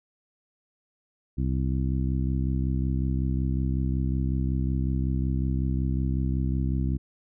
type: harmonic tone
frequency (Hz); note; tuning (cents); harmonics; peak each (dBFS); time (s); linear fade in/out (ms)
65.41; C2; 0; 1 / 2 / 3 / 4 / 5; -26 / -28 / -32 / -34 / -38; 1.37-6.98; 20
effects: none